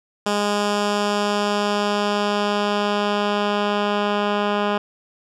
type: tone with low-pass filter sweep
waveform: 10% pulse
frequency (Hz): 205.8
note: G#3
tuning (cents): -16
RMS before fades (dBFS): -21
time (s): 0.26-4.78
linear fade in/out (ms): 5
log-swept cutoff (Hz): 7600 to 2700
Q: 1
effects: none